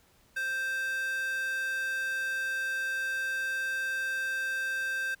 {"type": "tone with high-pass filter", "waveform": "square", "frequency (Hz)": 523.3, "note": "C5", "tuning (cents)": 0, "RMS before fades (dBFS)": -32, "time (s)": [0.36, 5.15], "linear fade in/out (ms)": 10, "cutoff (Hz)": 1700, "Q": 7.5, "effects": ["pink hiss -64 dBFS RMS until 5.2 s"]}